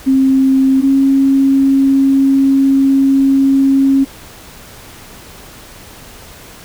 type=tone pair in turn; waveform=sine; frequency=266.3 / 271.6 Hz; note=C4 / C#4; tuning=+31 / -35 cents; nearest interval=unison; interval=34 cents; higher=second; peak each=-7 dBFS; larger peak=neither; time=0.06-0.82 / 0.82-4.05 s; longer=second; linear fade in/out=20 ms; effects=pink hiss -36 dBFS RMS until 6.64 s